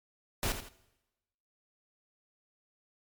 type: noise with echo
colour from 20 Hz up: pink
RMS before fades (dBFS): -31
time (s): 0.43-0.52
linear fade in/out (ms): 0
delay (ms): 83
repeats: 2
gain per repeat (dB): -9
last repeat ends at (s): 0.686
effects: noise-tail reverb RT60 1.0 s tail -20 dB re dry + MP3 96 kbps